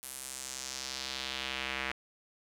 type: tone with band-pass filter sweep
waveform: square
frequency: 65.8 Hz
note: C2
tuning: 10 cents sharp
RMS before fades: -39 dBFS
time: 0.03-1.92 s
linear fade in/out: 0 ms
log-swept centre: 11000 to 2100 Hz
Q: 1.8
effects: 10-bit